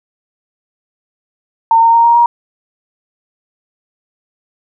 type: tone with pitch steps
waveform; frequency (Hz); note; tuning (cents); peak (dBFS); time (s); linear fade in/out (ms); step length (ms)
sine; 910 / 919 / 928 / 937.2 / 946.5; A#5 / A#5 / A#5 / A#5 / A#5; -42 / -25 / -8 / +9 / +26; -5; 1.71-2.26; 2; 110
effects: none